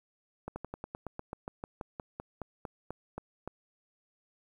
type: slowing click train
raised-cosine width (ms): 1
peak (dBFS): -24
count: 19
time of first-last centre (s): 0.48-3.476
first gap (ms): 80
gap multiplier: 1.08
effects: 10-bit